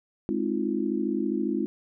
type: chord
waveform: sine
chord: F minor seventh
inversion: first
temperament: just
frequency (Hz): 209.5 / 261.9 / 314.3 / 349.2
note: Ab3 / C4 / Eb4 / F4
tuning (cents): +15 / +2 / +18 / 0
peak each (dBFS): -30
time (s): 0.29-1.66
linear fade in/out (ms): 0
effects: none